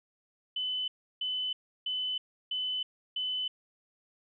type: tone bursts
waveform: sine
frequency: 3017 Hz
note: F#7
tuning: 33 cents sharp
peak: -30 dBFS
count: 5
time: 0.56-3.48 s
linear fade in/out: 5 ms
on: 320 ms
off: 330 ms
effects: none